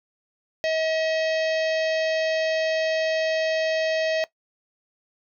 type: harmonic tone with a mistuned harmonic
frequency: 638 Hz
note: D#5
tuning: 43 cents sharp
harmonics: 1 / 3 / 4 / 5 / 6 / 7 / 8 / 9 / 10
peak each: -22 / -31 / -34 / -36 / -41 / -38 / -42 / -45 / -44 dBFS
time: 0.64-4.24 s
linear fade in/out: 0 ms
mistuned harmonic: 9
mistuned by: -66 cents
effects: noise-tail reverb RT60 0.1 s tail -18 dB re dry